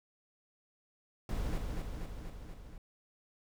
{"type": "noise with echo", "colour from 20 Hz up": "brown", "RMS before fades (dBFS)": -34, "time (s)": [1.29, 1.58], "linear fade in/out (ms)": 2, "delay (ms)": 240, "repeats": 5, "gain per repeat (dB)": -3, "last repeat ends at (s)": 2.78, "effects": []}